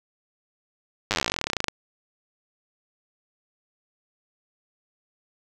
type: slowing click train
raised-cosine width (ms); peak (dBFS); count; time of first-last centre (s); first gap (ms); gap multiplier
0.2; -6; 28; 1.11-1.683; 9; 1.06
effects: none